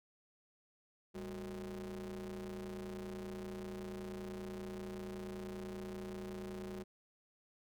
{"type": "ring-modulated tone", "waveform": "40% pulse", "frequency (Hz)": 85.2, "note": "F2", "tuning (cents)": -42, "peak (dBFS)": -39, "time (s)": [1.14, 6.84], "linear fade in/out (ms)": 20, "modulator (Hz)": 283, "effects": []}